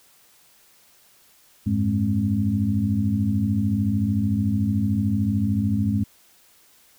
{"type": "tone cluster", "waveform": "sine", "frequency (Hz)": [91.4, 104.9, 208.2, 267.5], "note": ["F#2", "G#2", "G#3", "C4"], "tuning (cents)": [-21, 18, 5, 38], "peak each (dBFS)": [-28, -24, -22, -28], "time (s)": [1.66, 6.04], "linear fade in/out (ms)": 10, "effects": ["white hiss -56 dBFS RMS until 6.98 s"]}